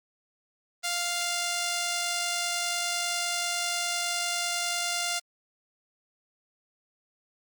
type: tone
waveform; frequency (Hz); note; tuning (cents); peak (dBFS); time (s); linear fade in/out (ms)
5% pulse; 698.5; F5; 0; -16; 0.83-5.2; 20
effects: Opus 24 kbps